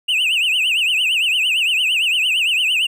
triangle tone with vibrato, 2752 Hz, F7, 26 cents flat, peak -13 dBFS, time 0.08-2.87 s, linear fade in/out 10 ms, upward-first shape triangle, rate 8.8 Hz, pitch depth 210 cents each way, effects none

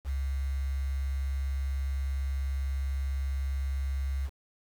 sine tone with quantisation, 67.8 Hz, C#2, 38 cents flat, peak -28 dBFS, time 0.04-4.3 s, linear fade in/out 50 ms, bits 8, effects none

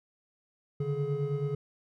triangle tone cluster, 140.2 / 149.5 / 422.2 Hz, C#3 / D3 / G#4, +20 / +31 / +29 cents, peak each -31 dBFS, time 0.8-1.55 s, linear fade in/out 5 ms, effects none

